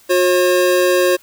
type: tone pair together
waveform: square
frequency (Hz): 360.9 / 540.3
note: F#4 / C#5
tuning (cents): -43 / -44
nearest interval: perfect fifth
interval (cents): 699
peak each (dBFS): -15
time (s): 0.09-1.17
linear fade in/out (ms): 20
effects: white hiss -49 dBFS RMS until 1.22 s